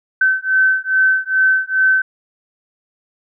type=beating tone pair; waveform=sine; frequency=1532 / 1534.4 Hz; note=G6 / G6; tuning=-40 / -37 cents; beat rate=2.4 Hz; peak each=-15 dBFS; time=0.21-2.02 s; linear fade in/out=5 ms; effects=none